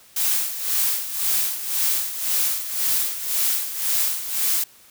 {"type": "noise with tremolo", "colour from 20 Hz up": "blue", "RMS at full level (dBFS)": -20, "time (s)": [0.16, 4.64], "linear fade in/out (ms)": 5, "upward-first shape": "sine", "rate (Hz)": 1.9, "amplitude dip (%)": 70, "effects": ["white hiss -51 dBFS RMS until 4.9 s"]}